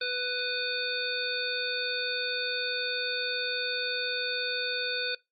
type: harmonic tone with a mistuned harmonic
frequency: 495.4 Hz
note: B4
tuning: 5 cents sharp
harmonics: 1 / 3 / 5 / 7 / 9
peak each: -36 / -33 / -36 / -35 / -35 dBFS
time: 0.01-5.15 s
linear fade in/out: 5 ms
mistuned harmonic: 7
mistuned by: +76 cents
effects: noise-tail reverb RT60 0.2 s tail -22 dB re dry + Opus 32 kbps